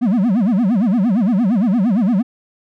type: tone with vibrato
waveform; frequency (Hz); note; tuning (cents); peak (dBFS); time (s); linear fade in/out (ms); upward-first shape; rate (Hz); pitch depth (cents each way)
triangle; 213.8; A3; -49; -10; 0.01-2.23; 20; sine; 8.7; 290
effects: none

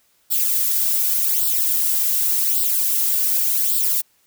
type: noise with flanger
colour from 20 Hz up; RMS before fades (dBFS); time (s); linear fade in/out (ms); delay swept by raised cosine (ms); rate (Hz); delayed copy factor
violet; -19; 0.3-4.02; 20; 0.23 to 2.53; 0.87; +0.7
effects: white hiss -61 dBFS RMS until 4.26 s

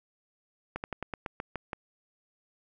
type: slowing click train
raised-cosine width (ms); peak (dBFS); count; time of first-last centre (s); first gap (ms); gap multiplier
0.5; -19; 9; 0.76-1.732; 79; 1.12
effects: none

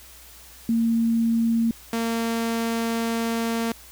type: tone pair in turn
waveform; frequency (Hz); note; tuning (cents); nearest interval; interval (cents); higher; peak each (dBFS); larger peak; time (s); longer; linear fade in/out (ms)
sine / sawtooth; 229.2 / 229.2; A#3 / A#3; -29 / -29; unison; 0; neither; -18 / -19; first; 0.69-1.71 / 1.93-3.72; second; 2
effects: added 60 Hz sine -51 dBFS peak until 3.91 s + white hiss -47 dBFS RMS until 3.91 s

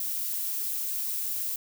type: noise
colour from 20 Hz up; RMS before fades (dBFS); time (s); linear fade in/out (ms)
violet; -31; 0-1.56; 2
effects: none

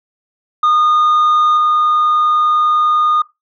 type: tone with level steps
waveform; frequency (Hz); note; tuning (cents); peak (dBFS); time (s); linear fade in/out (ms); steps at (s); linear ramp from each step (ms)
sine; 1225; D#6; -27; -6 / -8; 0.63-3.22; 5; 1.57; 5
effects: noise-tail reverb RT60 0.2 s tail -20 dB re dry + tanh soft clip ceiling -8 dBFS

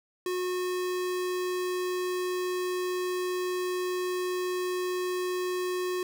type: tone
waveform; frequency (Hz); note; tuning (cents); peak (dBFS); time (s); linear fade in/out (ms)
square; 363.5; F#4; -31; -29; 0.26-6.03; 2
effects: none

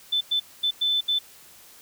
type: tone bursts at uneven times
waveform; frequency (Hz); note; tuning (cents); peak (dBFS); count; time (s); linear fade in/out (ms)
sine; 3520; A7; 0; -20; 5; 0.12-0.21 / 0.31-0.4 / 0.63-0.71 / 0.81-1.01 / 1.08-1.19; 10
effects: white hiss -50 dBFS RMS until 1.81 s

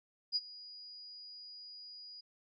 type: tone with ADSR envelope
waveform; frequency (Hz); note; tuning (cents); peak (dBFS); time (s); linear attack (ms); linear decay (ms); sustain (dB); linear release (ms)
sine; 4898; D#8; -28; -28; 0.32-2.21; 39; 37; -20; 10
effects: none

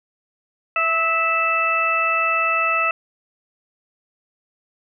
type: harmonic tone with a mistuned harmonic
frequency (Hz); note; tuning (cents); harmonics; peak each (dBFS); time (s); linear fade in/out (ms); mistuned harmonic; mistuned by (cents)
659.3; E5; 0; 1 / 2 / 3 / 4; -27 / -20 / -28 / -20; 0.76-2.91; 2; 2; -23
effects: none

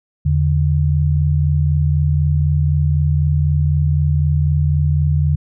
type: tone pair together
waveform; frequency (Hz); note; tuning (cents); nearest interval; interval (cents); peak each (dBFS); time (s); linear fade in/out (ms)
sine; 82.41 / 146.37; E2 / D3; 0 / -5; minor seventh; 995; -15; 0.25-5.36; 10
effects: none

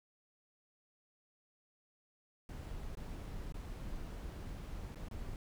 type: noise with dropouts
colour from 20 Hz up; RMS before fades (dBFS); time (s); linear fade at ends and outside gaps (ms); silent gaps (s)
brown; -44; 2.49-5.36; 1; 2.952-2.971 / 3.523-3.542 / 4.947-4.957 / 5.085-5.111
effects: none

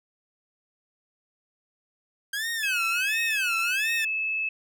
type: tone with vibrato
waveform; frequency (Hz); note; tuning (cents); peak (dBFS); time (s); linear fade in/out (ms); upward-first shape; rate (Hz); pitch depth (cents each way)
sawtooth; 1580; G6; +13; -24; 2.33-4.05; 5; sine; 1.4; 280
type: tone with pitch glide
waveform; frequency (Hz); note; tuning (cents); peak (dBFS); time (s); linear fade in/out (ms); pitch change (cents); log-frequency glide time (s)
sine; 2575 to 2605; E7 to E7; -41 to -21; -25; 2.63-4.49; 5; +20; 3.3-3.49
effects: none

